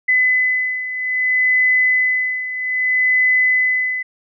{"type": "beating tone pair", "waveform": "sine", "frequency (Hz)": [2013, 2013.62], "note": ["B6", "B6"], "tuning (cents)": [33, 33], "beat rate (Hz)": 0.62, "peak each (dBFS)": [-15, -20], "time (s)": [0.08, 4.03], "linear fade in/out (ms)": 10, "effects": []}